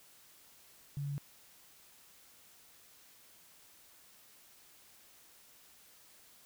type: tone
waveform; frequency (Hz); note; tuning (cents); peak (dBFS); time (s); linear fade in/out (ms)
sine; 142; C#3; +42; -35; 0.97-1.18; 0
effects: white hiss -61 dBFS RMS until 6.45 s